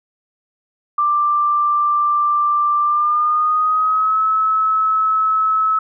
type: tone with pitch glide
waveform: sine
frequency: 1181 to 1295.4 Hz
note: D6 to E6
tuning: +9 to -31 cents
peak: -13 dBFS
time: 0.98-5.79 s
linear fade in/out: 5 ms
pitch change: +160 cents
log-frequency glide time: 2.82-4.21 s
effects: none